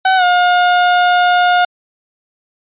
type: tone with pitch glide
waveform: 30% pulse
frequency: 757 to 714.5 Hz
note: F#5 to F5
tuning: +39 to +39 cents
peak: -6 dBFS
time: 0.05-1.65 s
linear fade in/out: 5 ms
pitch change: -100 cents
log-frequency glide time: 0.16-0.24 s
effects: resampled to 8000 Hz